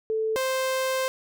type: tone pair in turn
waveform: sine / sawtooth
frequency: 440 / 523.3 Hz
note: A4 / C5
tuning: 0 / 0 cents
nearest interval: minor third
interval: 300 cents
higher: second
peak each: -23 / -20 dBFS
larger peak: second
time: 0.1-0.36 / 0.36-1.08 s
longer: second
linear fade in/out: 0 ms
effects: none